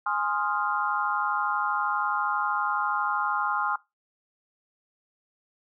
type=chord; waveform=sine; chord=F minor seventh; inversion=first; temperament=equal; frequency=830.6 / 1046.5 / 1244.5 / 1396.9 Hz; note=Ab5 / C6 / Eb6 / F6; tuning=0 / 0 / 0 / 0 cents; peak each=-30 dBFS; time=0.06-3.76 s; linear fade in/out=5 ms; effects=noise-tail reverb RT60 0.2 s tail -19 dB re dry